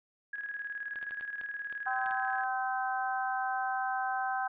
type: tone with tremolo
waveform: sine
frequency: 1661.2 Hz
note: G#6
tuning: in tune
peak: -34 dBFS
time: 0.33-2.44 s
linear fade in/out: 5 ms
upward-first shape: square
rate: 19 Hz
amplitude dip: 55%
type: clicks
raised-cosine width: 0.2 ms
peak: -29 dBFS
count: 8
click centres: 0.958 / 1.028 / 1.109 / 1.21 / 1.413 / 1.726 / 2.061 / 2.11 s
type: harmonic tone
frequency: 257.4 Hz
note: C4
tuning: 28 cents flat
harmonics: 3 / 4 / 5 / 6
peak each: -32 / -39 / -40 / -36 dBFS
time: 1.86-4.48 s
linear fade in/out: 10 ms
effects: resampled to 8000 Hz